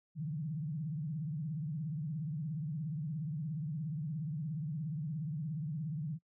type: tone with vibrato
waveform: sine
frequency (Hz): 153.3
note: D#3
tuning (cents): -25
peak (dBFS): -35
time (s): 0.15-6.19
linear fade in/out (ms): 50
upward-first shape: triangle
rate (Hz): 17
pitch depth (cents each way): 230
effects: noise-tail reverb RT60 0.1 s tail -25 dB re dry